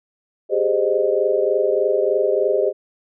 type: chord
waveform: sine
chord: Ab major seventh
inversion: third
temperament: equal with one note detuned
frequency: 392 / 415.3 / 523.3 / 613.3 Hz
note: G4 / Ab4 / C5 / Eb5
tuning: 0 / 0 / 0 / -25 cents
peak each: -21 dBFS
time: 0.49-2.73 s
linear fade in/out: 50 ms
effects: none